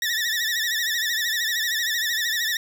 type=tone with vibrato; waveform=20% pulse; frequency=1827 Hz; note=A#6; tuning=35 cents flat; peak=-17 dBFS; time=0.02-2.57 s; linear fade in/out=2 ms; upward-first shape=sine; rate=13 Hz; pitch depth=97 cents each way; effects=none